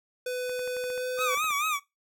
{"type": "tone with pitch glide", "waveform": "square", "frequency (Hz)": [500, 504.9], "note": ["B4", "B4"], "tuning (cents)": [21, 38], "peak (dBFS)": -30, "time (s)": [0.26, 1.35], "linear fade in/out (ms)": 5, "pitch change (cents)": 17, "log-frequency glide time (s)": [0.93, 1.06]}
{"type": "clicks", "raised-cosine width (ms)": 0.5, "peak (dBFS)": -30, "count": 11, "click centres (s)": [0.495, 0.593, 0.676, 0.767, 0.84, 0.902, 0.978, 1.189, 1.374, 1.443, 1.507]}
{"type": "tone with vibrato", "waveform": "25% pulse", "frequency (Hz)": 1200, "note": "D6", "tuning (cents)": 37, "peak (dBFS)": -22, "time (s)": [1.17, 1.8], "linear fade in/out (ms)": 50, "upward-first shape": "sine", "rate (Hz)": 4.5, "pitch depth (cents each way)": 110}
{"effects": ["noise-tail reverb RT60 0.2 s tail -19 dB re dry"]}